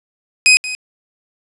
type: tone with echo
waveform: sawtooth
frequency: 2511 Hz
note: D#7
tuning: 15 cents sharp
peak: -3 dBFS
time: 0.46-0.57 s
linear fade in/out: 0 ms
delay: 180 ms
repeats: 1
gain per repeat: -15 dB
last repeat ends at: 0.75 s
effects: resampled to 24000 Hz + 7-bit

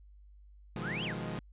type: chord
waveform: sawtooth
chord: F half-diminished seventh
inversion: second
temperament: equal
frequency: 123.47 / 155.56 / 174.61 / 207.7 Hz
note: Cb3 / Eb3 / F3 / Ab3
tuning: 0 / 0 / 0 / 0 cents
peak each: -38 dBFS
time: 0.76-1.39 s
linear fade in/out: 0 ms
type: exponential two-way sweep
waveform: sine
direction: up then down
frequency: 1174.7 to 3322 to 1174.7 Hz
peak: -36 dBFS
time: 0.81-1.15 s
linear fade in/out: 50 ms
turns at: 1.04 s
effects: added 50 Hz sine -53 dBFS peak until 1.52 s + resampled to 8000 Hz

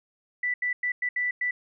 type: tone bursts at uneven times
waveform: sine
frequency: 1975.5 Hz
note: B6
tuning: in tune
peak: -24 dBFS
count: 6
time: 0.43-0.54 / 0.62-0.73 / 0.83-0.92 / 1.02-1.09 / 1.16-1.31 / 1.41-1.51 s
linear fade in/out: 5 ms
effects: none

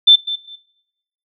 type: tone with echo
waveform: sine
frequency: 3544 Hz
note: A7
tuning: 12 cents sharp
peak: -4 dBFS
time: 0.07-0.16 s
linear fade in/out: 10 ms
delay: 200 ms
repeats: 2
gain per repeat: -14 dB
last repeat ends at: 0.56 s
effects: noise-tail reverb RT60 0.9 s tail -23 dB re dry

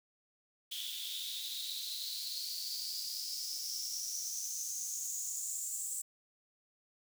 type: noise with high-pass filter sweep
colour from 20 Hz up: white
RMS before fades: -40 dBFS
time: 0.71-6.02 s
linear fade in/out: 10 ms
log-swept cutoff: 3300 to 7800 Hz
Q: 8.8
effects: none

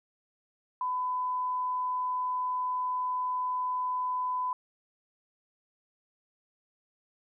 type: tone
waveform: sine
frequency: 1004 Hz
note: B5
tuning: 28 cents sharp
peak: -28 dBFS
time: 0.81-4.53 s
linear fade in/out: 2 ms
effects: none

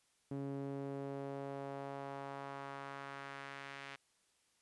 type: tone with band-pass filter sweep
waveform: sawtooth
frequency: 138.59 Hz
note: C#3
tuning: in tune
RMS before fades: -45 dBFS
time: 0.31-3.96 s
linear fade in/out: 5 ms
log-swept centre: 290 to 2200 Hz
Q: 1.3
effects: white hiss -75 dBFS RMS until 4.61 s + resampled to 24000 Hz

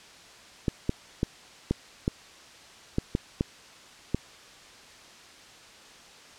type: clicks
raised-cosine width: 3 ms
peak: -11 dBFS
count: 9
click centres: 0.682 / 0.894 / 1.231 / 1.71 / 2.079 / 2.984 / 3.151 / 3.409 / 4.146 s
effects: white hiss -50 dBFS RMS until 6.38 s + low-pass 6000 Hz 12 dB/octave

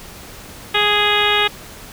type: harmonic tone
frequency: 415.3 Hz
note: G#4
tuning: in tune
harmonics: 1 / 2 / 3 / 4 / 5 / 6 / 7 / 8 / 9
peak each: -22 / -22 / -22 / -22 / -22 / -22 / -22 / -22 / -22 dBFS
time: 0.74-1.48 s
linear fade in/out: 10 ms
effects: pink hiss -37 dBFS RMS until 1.92 s

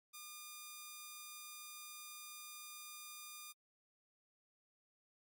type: tone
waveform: 5% pulse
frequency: 1209 Hz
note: D6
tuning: 50 cents sharp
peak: -38 dBFS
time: 0.13-3.53 s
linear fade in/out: 20 ms
effects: AAC 64 kbps

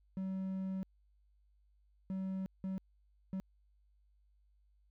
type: tone bursts at uneven times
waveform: triangle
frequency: 190 Hz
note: F#3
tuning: 46 cents sharp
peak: -34 dBFS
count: 4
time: 0.17-0.83 / 2.1-2.46 / 2.64-2.78 / 3.33-3.4 s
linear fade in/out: 0 ms
effects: added 50 Hz sine -67 dBFS peak until 4.9 s

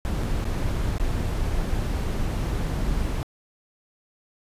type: noise with dropouts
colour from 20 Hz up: brown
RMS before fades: -25 dBFS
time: 0.05-3.23 s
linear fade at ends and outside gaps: 0 ms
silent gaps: 0.235-0.239 / 0.443-0.452 / 0.982-0.998 s
effects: resampled to 32000 Hz

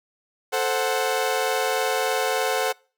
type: chord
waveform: sawtooth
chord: F# diminished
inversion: first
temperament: equal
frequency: 440 / 523.3 / 740 Hz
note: A4 / C5 / F#5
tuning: 0 / 0 / 0 cents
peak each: -22 dBFS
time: 0.52-2.73 s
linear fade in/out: 20 ms
effects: noise-tail reverb RT60 0.4 s tail -26 dB re dry

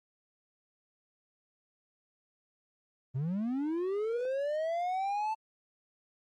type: linear sweep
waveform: triangle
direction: up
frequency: 121.7 to 887 Hz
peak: -28 dBFS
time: 3.14-5.35 s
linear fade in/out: 20 ms
effects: Opus 24 kbps

